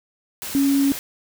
sine tone in noise, 277.2 Hz, C#4, in tune, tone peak -15 dBFS, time 0.55-0.92 s, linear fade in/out 0 ms, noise white, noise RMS -31 dBFS, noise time 0.42-0.99 s, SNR +13 dB, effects none

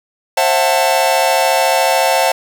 45% pulse chord, F# half-diminished seventh, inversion second, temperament just, 532.8 / 666 / 740 / 888 Hz, C5 / E5 / F#5 / A5, +31 / +18 / 0 / +16 cents, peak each -17 dBFS, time 0.37-2.32 s, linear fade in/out 5 ms, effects 7-bit

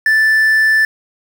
triangle tone with quantisation, 1760 Hz, A6, in tune, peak -7 dBFS, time 0.06-0.85 s, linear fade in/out 2 ms, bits 6, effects none

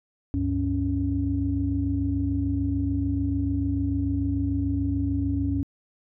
sine tone cluster, 72.1 / 98.9 / 278.2 Hz, D2 / G2 / C#4, -31 / +16 / +6 cents, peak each -28 / -27 / -25 dBFS, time 0.34-5.63 s, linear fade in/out 0 ms, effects tanh soft clip ceiling -13 dBFS

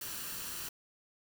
white noise with comb filter, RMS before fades -41 dBFS, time 0.01-0.69 s, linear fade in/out 5 ms, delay 0.69 ms, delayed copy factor +0.5, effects none

